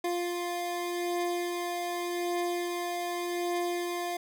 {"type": "beating tone pair", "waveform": "25% pulse", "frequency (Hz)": [349.2, 350.05], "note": ["F4", "F4"], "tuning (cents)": [0, 4], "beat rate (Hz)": 0.85, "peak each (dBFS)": [-35, -27], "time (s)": [0.04, 4.17], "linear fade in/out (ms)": 5, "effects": []}